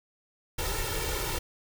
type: noise with comb filter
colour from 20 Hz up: pink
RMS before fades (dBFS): -31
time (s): 0.58-1.39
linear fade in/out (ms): 10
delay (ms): 2.2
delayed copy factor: +0.9
effects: none